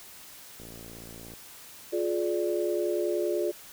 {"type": "click train", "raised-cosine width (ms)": 2, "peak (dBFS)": -33, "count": 43, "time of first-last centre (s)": [0.6, 1.337], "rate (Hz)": 57}
{"type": "chord", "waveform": "sine", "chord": "D diminished", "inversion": "first", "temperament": "just", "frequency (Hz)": [352.4, 422.9, 587.3], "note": ["F4", "Ab4", "D5"], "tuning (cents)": [16, 31, 0], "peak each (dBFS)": [-28, -31, -31], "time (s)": [1.92, 3.52], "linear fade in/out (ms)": 20}
{"effects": ["white hiss -48 dBFS RMS until 3.72 s"]}